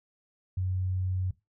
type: tone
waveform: sine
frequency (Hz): 92.7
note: F#2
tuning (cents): +4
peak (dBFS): -27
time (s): 0.57-1.31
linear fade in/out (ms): 5
effects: noise-tail reverb RT60 0.2 s tail -17 dB re dry